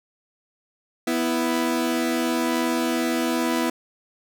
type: tone pair together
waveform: sawtooth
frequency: 247.1 / 329.8 Hz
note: B3 / E4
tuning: +1 / +1 cents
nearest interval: perfect fourth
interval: 500 cents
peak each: -20 dBFS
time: 1.07-3.7 s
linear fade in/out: 5 ms
effects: none